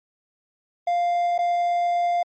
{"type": "tone with dropouts", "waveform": "triangle", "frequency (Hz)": 698.5, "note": "F5", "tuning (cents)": 0, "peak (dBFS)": -17, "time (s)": [0.87, 2.23], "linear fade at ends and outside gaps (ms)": 5, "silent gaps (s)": [1.38, 1.388], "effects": ["MP3 32 kbps"]}